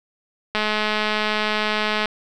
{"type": "click train", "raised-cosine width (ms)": 0.3, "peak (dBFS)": -6, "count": 322, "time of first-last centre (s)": [0.55, 2.057], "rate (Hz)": 213, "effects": []}